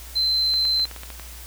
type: tone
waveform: sine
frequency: 4087 Hz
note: C8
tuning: 41 cents flat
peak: -18 dBFS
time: 0.15-0.86 s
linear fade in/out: 20 ms
type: clicks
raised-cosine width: 0.3 ms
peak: -21 dBFS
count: 9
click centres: 0.539 / 0.652 / 0.796 / 0.854 / 0.913 / 0.963 / 1.034 / 1.103 / 1.197 s
effects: added 60 Hz sine -39 dBFS peak until 1.46 s + white hiss -42 dBFS RMS until 1.46 s